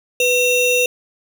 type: ring-modulated tone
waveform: square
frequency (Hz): 1605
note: G6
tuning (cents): +40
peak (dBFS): -11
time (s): 0.2-0.86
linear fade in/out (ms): 2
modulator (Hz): 1110
effects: none